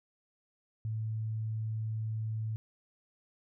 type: tone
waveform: sine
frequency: 110 Hz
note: A2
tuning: in tune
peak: -32 dBFS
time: 0.85-2.56 s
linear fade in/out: 0 ms
effects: none